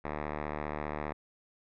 5% pulse tone with low-pass filter, 75 Hz, D2, 37 cents sharp, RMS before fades -37 dBFS, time 0.04-1.13 s, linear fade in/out 10 ms, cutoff 1600 Hz, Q 2.8, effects none

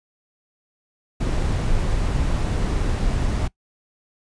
brown noise, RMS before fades -21 dBFS, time 1.2-3.48 s, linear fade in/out 10 ms, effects noise-tail reverb RT60 0.1 s tail -21 dB re dry + resampled to 22050 Hz

